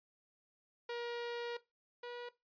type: tone pair in turn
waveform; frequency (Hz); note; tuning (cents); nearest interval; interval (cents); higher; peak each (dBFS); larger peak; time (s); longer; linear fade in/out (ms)
sawtooth; 475.2 / 483.8; A#4 / B4; +33 / -36; unison; 31; second; -35 / -40; first; 0.89-1.57 / 2.03-2.29; first; 5
effects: noise-tail reverb RT60 0.2 s tail -17 dB re dry + resampled to 11025 Hz